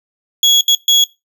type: tone bursts at uneven times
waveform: 35% pulse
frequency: 3340 Hz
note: G#7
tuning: 9 cents sharp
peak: -6 dBFS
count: 3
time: 0.43-0.61 / 0.68-0.75 / 0.88-1.04 s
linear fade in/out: 2 ms
effects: noise-tail reverb RT60 0.2 s tail -19 dB re dry